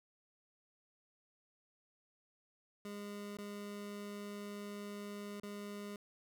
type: tone with dropouts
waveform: 25% pulse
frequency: 204.7 Hz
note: G#3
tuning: 25 cents flat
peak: -40 dBFS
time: 2.85-5.96 s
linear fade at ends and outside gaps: 2 ms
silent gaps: 3.37-3.386 / 5.4-5.433 s
effects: none